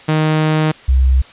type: tone pair in turn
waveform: sawtooth / sine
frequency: 155.56 / 65.1 Hz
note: D#3 / C2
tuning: 0 / -8 cents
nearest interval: octave + minor third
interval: 1508 cents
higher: first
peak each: -8 dBFS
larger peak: neither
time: 0.08-0.72 / 0.88-1.22 s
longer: first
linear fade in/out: 10 ms
effects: white hiss -40 dBFS RMS until 1.32 s + resampled to 8000 Hz